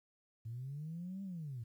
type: linear two-way sweep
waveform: sine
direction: up then down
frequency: 108.9 to 199.1 to 108.9 Hz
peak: -40 dBFS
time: 0.45-1.64 s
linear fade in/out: 10 ms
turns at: 1.23 s
effects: tanh soft clip ceiling -36 dBFS + 12-bit